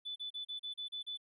triangle tone bursts, 3487 Hz, A7, 16 cents flat, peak -35 dBFS, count 8, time 0.05-1.175 s, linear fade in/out 20 ms, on 110 ms, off 35 ms, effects tanh soft clip ceiling -37 dBFS + resampled to 32000 Hz

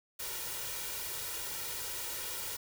white noise with comb filter, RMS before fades -39 dBFS, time 0.19-2.57 s, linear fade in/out 10 ms, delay 2.1 ms, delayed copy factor +0.65, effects none

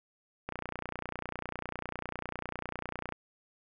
click train, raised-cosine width 0.5 ms, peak -21 dBFS, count 80, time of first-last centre 0.49-3.123 s, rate 30 Hz, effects none

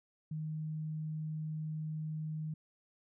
sine tone, 155.56 Hz, D#3, in tune, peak -36 dBFS, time 0.31-2.54 s, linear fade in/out 5 ms, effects none

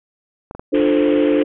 clicks, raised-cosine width 1 ms, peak -18 dBFS, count 4, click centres 0.511 / 0.55 / 0.595 / 0.8 s
sine chord, D minor seventh, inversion none, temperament equal with one note detuned, 296.9 / 349.2 / 440 / 523.3 Hz, D4 / F4 / A4 / C5, +19 / 0 / 0 / 0 cents, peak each -15 / -21 / -19 / -19 dBFS, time 0.72-1.44 s, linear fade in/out 20 ms
white low-pass noise, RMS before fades -32 dBFS, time 0.74-1.43 s, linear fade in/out 5 ms, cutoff 3200 Hz, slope 96 dB/octave
effects none

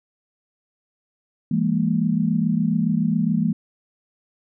sine tone cluster, 166.6 / 204.1 / 231.3 Hz, E3 / G#3 / A#3, +19 / -30 / -13 cents, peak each -22 dBFS, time 1.51-3.53 s, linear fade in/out 5 ms, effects none

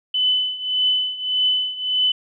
sine tone with tremolo, 3012 Hz, F#7, 30 cents sharp, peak -14 dBFS, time 0.14-2.12 s, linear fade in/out 5 ms, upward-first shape triangle, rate 1.7 Hz, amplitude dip 85%, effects none

